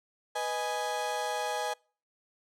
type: chord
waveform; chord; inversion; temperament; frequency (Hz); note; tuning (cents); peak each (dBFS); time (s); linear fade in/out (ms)
35% pulse; G# minor; first; equal; 493.9 / 622.3 / 830.6; B4 / D#5 / G#5; 0 / 0 / 0; -35 / -35 / -31; 0.35-1.74; 10
effects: noise-tail reverb RT60 0.4 s tail -26 dB re dry + low-pass 11000 Hz 12 dB/octave